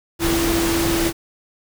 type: tone in noise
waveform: sine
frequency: 334.6 Hz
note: E4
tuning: 26 cents sharp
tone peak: -19 dBFS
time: 0.19-1.13 s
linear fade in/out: 50 ms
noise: pink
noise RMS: -22 dBFS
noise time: 0.19-1.13 s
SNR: 0 dB
effects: none